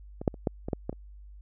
clicks, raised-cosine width 2 ms, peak -22 / -9 / -30 / -12 / -20 / -14 / -17 / -28 dBFS, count 8, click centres 0.215 / 0.278 / 0.342 / 0.472 / 0.685 / 0.732 / 0.895 / 0.928 s, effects added 50 Hz sine -45 dBFS peak until 1.41 s

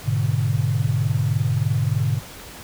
sine chord, G# diminished, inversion none, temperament equal, 103.83 / 123.47 / 146.83 Hz, G#2 / B2 / D3, 0 / 0 / 0 cents, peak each -22 / -22 / -23 dBFS, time 0.04-2.21 s, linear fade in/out 50 ms, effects pink hiss -39 dBFS RMS until 2.63 s

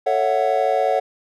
triangle chord, F# minor seventh, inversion first, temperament just, 444 / 555 / 666 / 740 Hz, A4 / C#5 / E5 / F#5, +16 / +2 / +18 / 0 cents, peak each -22 / -19 / -22 / -18 dBFS, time 0.06-1 s, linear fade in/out 10 ms, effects none

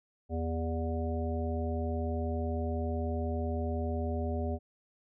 harmonic tone with a mistuned harmonic, 81 Hz, E2, 30 cents flat, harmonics 1 / 3 / 5 / 7 / 9, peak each -32 / -37 / -39 / -40 / -42 dBFS, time 0.29-4.59 s, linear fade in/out 50 ms, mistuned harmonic 7, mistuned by +66 cents, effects none

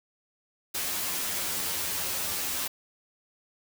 white noise with comb filter, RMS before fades -31 dBFS, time 0.74-2.68 s, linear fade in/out 10 ms, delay 11 ms, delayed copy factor +0.8, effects none

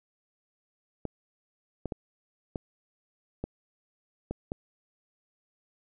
clicks, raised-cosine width 2 ms, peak -19 dBFS, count 7, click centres 1.053 / 1.857 / 1.922 / 2.558 / 3.44 / 4.31 / 4.519 s, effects none

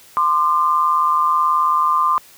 sine tone pair together, 1040.4 / 1199 Hz, C6 / D6, -10 / +36 cents, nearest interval major second, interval 246 cents, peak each -16 dBFS, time 0.17-2.18 s, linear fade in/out 0 ms, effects white hiss -46 dBFS RMS until 2.37 s + high-pass 60 Hz 12 dB/octave

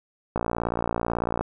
click train, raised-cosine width 1 ms, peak -11 dBFS, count 62, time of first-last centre 0.36-1.41 s, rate 58.1 Hz, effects none

